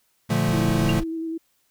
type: chord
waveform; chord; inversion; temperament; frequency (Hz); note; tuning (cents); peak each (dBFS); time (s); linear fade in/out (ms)
square; Bb major seventh; none; equal; 116.54 / 146.83 / 174.61 / 220; Bb2 / D3 / F3 / A3; 0 / 0 / 0 / 0; -26; 0.29-1.01; 20
type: noise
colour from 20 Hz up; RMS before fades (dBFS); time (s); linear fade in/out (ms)
brown; -31; 0.48-1.04; 10
type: tone with vibrato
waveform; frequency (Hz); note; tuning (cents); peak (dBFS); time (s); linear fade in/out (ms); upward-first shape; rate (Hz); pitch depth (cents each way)
sine; 325.6; E4; -21; -26; 0.52-1.38; 10; square; 10; 15
type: tone with exponential decay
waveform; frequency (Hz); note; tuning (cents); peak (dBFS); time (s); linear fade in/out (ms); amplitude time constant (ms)
sine; 2794; F7; 0; -22; 0.89-0.97; 2; 16
effects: white hiss -67 dBFS RMS until 1.7 s